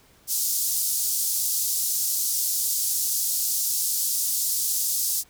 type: band-pass noise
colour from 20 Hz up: white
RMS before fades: -25 dBFS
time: 0.27-5.24 s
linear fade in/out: 50 ms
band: 5000 to 16000 Hz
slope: 24 dB/octave
effects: pink hiss -57 dBFS RMS until 5.29 s